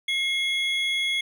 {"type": "tone pair together", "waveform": "triangle", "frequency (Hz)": [2149, 3354], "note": ["C7", "G#7"], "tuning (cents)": [46, 16], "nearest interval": "minor sixth", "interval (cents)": 770, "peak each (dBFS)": -24, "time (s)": [0.08, 1.21], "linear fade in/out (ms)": 5, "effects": []}